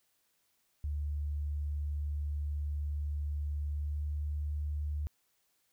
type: tone with pitch glide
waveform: sine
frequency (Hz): 73.42 to 74.14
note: D2 to D2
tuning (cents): 0 to +17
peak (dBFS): -32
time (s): 0.84-5.07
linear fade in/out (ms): 0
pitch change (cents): +17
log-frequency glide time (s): 3.73-4.04
effects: white hiss -75 dBFS RMS until 5.72 s